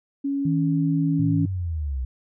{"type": "tone with pitch glide", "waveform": "sine", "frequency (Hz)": [278.5, 280.3], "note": ["C#4", "C#4"], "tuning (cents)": [8, 19], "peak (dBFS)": -22, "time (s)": [0.24, 1.46], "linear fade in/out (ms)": 10, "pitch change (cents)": 11, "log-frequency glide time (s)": [0.54, 1.26]}
{"type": "tone", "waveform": "sine", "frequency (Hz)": 160, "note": "D#3", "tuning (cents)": 49, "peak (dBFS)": -21, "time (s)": [0.45, 1.46], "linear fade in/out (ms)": 5}
{"type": "linear sweep", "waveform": "sine", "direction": "down", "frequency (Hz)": [115.4, 61.1], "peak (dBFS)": -24, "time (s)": [1.19, 2.05], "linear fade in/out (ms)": 5}
{"effects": []}